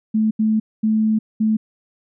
sine tone bursts at uneven times, 217.8 Hz, A3, 17 cents flat, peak -14 dBFS, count 4, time 0.14-0.31 / 0.39-0.6 / 0.83-1.19 / 1.4-1.57 s, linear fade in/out 10 ms, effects none

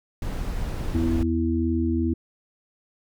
brown noise, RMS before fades -28 dBFS, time 0.22-1.23 s, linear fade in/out 2 ms
harmonic tone, 82.41 Hz, E2, in tune, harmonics 1 / 3 / 4, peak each -25 / -25 / -25 dBFS, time 0.94-2.14 s, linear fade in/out 10 ms
effects none

